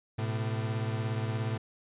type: beating tone pair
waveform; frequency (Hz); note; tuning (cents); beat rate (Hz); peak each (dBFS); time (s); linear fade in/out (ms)
40% pulse; 110 / 127; A2 / B2; 0 / +49; 17; -30 / -35; 0.18-1.58; 10
effects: resampled to 8000 Hz